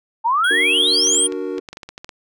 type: exponential sweep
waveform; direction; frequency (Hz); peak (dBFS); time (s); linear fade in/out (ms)
sine; up; 874 to 9730; -14; 0.24-1.28; 20
type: tone with pitch glide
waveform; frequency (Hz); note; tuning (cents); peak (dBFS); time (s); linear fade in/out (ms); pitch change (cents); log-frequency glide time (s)
square; 3300 to 3223; G#7 to G7; -12 to +47; -22; 0.44-1.27; 5; -41; 0.57-0.94
type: chord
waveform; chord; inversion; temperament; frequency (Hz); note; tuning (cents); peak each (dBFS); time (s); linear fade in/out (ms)
triangle; D augmented; none; equal; 293.7 / 370 / 466.2; D4 / F#4 / A#4; 0 / 0 / 0; -26 / -24 / -25; 0.5-1.6; 10
type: clicks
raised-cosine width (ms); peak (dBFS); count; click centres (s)
0.2; -17; 12; 1.071 / 1.147 / 1.323 / 1.582 / 1.688 / 1.73 / 1.771 / 1.832 / 1.89 / 1.979 / 2.045 / 2.092
effects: none